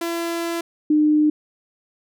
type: tone pair in turn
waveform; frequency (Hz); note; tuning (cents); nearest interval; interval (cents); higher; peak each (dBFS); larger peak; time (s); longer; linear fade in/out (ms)
sawtooth / sine; 337.4 / 302.7; E4 / D#4; +40 / -48; major second; 188; first; -19 / -13; second; 0.01-0.61 / 0.9-1.3; first; 5
effects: none